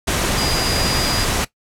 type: tone in noise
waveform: sine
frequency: 4881 Hz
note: D#8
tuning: 34 cents flat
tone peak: -23 dBFS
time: 0.37-1.25 s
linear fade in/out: 10 ms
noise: pink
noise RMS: -19 dBFS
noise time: 0.07-1.45 s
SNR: -7 dB
effects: noise-tail reverb RT60 0.1 s tail -17 dB re dry + low-pass 11000 Hz 12 dB/octave